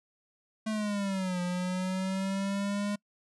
square linear two-way sweep, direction down then up, 220 to 177.3 to 206 Hz, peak -30 dBFS, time 0.66-2.96 s, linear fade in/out 10 ms, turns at 1.41 s, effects noise-tail reverb RT60 0.1 s tail -26 dB re dry + resampled to 24000 Hz

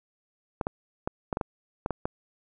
clicks, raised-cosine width 1 ms, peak -14 dBFS, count 9, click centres 0.612 / 0.669 / 1.075 / 1.328 / 1.371 / 1.412 / 1.861 / 1.907 / 2.055 s, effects none

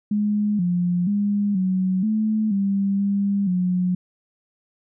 sine tone with pitch steps, 208.4 / 176.7 / 204 / 186.5 / 216.5 / 197.5 / 200 / 181.1 Hz, G#3 / F3 / G#3 / F#3 / A3 / G3 / G3 / F#3, +6 / +21 / -31 / +14 / -28 / +13 / +35 / -37 cents, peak -18 dBFS, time 0.11-3.95 s, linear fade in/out 5 ms, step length 480 ms, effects none

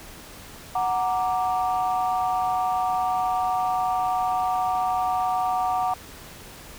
sine chord, Gb augmented, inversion none, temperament equal, 740 / 932.3 / 1174.7 Hz, Gb5 / Bb5 / D6, 0 / 0 / 0 cents, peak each -22 / -28 / -28 dBFS, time 0.75-5.94 s, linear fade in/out 5 ms, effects tanh soft clip ceiling -14 dBFS + pink hiss -43 dBFS RMS until 6.78 s

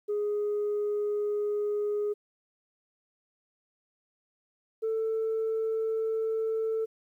sine tone pair in turn, 415.3 / 444 Hz, G#4 / A4, 0 / +16 cents, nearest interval minor second, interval 116 cents, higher second, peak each -25 dBFS, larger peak neither, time 0.08-2.14 / 4.82-6.86 s, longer first, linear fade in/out 20 ms, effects tanh soft clip ceiling -24 dBFS + 11-bit

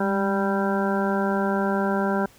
harmonic tone with a mistuned harmonic, 195.9 Hz, G3, 1 cent flat, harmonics 1 / 2 / 3 / 4 / 5 / 7 / 8, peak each -24 / -27 / -29 / -30 / -31 / -32 / -33 dBFS, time 0-2.26 s, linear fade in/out 5 ms, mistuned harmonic 1, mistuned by +40 cents, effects pink hiss -53 dBFS RMS until 2.38 s

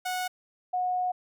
sawtooth / sine tone pair in turn, 734 / 728.9 Hz, F#5 / F#5, -14 / -26 cents, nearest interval unison, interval 12 cents, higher first, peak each -25 dBFS, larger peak neither, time 0.05-0.28 / 0.73-1.12 s, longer second, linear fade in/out 10 ms, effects none

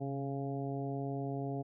harmonic tone with a mistuned harmonic, 138.59 Hz, C#3, in tune, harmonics 1 / 2 / 3 / 4 / 5 / 6, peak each -38 / -40 / -42 / -49 / -43 / -54 dBFS, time 0-1.63 s, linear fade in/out 20 ms, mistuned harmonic 1, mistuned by -37 cents, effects none

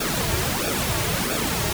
pink noise with flanger, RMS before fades -24 dBFS, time 0-1.73 s, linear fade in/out 5 ms, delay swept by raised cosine 0.98 to 4.08 ms, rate 1.5 Hz, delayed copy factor -0.75, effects none

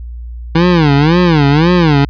25% pulse tone with vibrato, 158.6 Hz, D#3, 33 cents sharp, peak -3 dBFS, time 0.55-2.05 s, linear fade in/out 5 ms, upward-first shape sine, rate 1.9 Hz, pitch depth 220 cents each way, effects added 59 Hz sine -23 dBFS peak until 2.09 s + resampled to 11025 Hz

